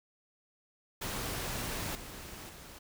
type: noise with level steps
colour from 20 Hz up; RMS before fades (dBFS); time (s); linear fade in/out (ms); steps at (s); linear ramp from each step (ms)
pink; -37 / -46 / -50; 1.01-2.79; 10; 1.95 / 2.49; 2
effects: none

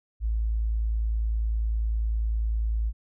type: tone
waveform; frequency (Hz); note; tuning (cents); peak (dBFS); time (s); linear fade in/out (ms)
sine; 55; A1; 0; -23; 0.2-2.93; 50
effects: none

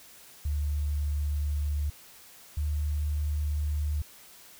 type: tone pair in turn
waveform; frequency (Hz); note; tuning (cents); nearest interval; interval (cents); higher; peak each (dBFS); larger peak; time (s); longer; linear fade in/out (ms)
sine; 73.3 / 74.54; D2 / D2; -3 / +26; unison; 29; second; -26; neither; 0.45-1.9 / 2.57-4.02; neither; 5
effects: white hiss -52 dBFS RMS until 4.59 s

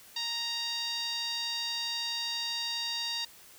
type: tone with low-pass filter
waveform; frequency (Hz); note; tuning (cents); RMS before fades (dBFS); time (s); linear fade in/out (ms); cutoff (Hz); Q
5% pulse; 932.3; A#5; 0; -34; 0.16-3.25; 5; 4300; 4.5
effects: white hiss -54 dBFS RMS until 3.58 s

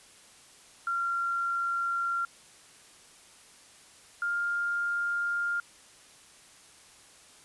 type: tone pair in turn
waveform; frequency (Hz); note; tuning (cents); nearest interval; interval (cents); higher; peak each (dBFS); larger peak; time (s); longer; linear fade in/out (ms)
sine; 1379 / 1403.1; F6 / F6; -22 / +8; unison; 30; second; -27; neither; 0.87-2.25 / 4.22-5.6; neither; 2
effects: white hiss -55 dBFS RMS until 7.44 s + resampled to 24000 Hz

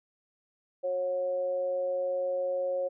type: tone with amplitude modulation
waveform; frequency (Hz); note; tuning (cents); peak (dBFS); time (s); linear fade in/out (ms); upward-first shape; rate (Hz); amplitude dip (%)
sine; 545; C#5; -29; -25; 0.83-2.89; 20; sine; 182; 50
effects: none

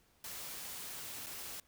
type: noise with dropouts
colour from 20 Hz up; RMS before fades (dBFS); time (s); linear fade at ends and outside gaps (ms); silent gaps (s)
white; -45; 0.24-1.6; 2; 1.263-1.267
effects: pink hiss -70 dBFS RMS until 1.67 s

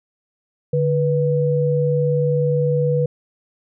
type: tone pair together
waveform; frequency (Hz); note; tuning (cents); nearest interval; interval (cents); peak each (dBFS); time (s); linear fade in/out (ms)
sine; 146.8 / 489.5; D3 / B4; 0 / -15; octave + major sixth; 2085; -18; 0.73-3.06; 5
effects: none

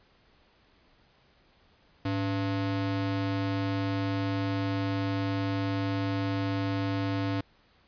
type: ring-modulated tone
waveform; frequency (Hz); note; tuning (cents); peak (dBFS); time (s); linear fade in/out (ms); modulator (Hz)
square; 196; G3; 0; -25; 2.05-7.41; 5; 89.7
effects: pink hiss -63 dBFS RMS until 7.87 s + resampled to 11025 Hz

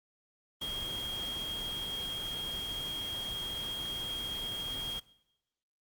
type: tone in noise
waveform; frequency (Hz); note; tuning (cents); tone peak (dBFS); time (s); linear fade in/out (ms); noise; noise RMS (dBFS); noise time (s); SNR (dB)
sine; 3250; G#7; -38; -35; 0.61-5; 10; pink; -43; 0.61-5; +5
effects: noise-tail reverb RT60 0.9 s tail -21 dB re dry + Opus 24 kbps

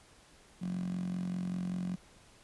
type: tone with high-pass filter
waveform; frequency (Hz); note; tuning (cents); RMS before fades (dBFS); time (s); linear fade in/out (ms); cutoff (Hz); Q
10% pulse; 45.15; F#1; -42; -36; 0.61-1.96; 10; 180; 9.3
effects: pink hiss -60 dBFS RMS until 2.43 s + resampled to 24000 Hz

